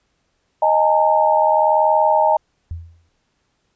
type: chord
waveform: sine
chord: D# suspended fourth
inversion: none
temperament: equal with one note detuned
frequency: 622.3 / 830.6 / 911.6 Hz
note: D#5 / G#5 / A#5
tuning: 0 / 0 / -39 cents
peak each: -16 / -17 / -16 dBFS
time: 0.62-2.37 s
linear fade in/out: 5 ms
type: tone with exponential decay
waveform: sine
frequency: 83.7 Hz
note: E2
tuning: 27 cents sharp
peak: -22 dBFS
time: 2.71-3.09 s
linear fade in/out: 0 ms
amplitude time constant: 81 ms
effects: pink hiss -67 dBFS RMS until 3.75 s + resampled to 16000 Hz